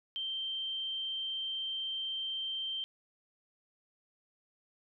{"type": "tone", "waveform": "sine", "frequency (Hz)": 3136, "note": "G7", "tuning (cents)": 0, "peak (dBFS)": -34, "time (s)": [0.16, 2.84], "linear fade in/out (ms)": 0, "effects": []}